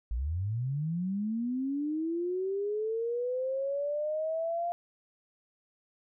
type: linear sweep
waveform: sine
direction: up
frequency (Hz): 52.1 to 698.5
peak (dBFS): -29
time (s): 0.11-4.72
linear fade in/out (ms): 0
effects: none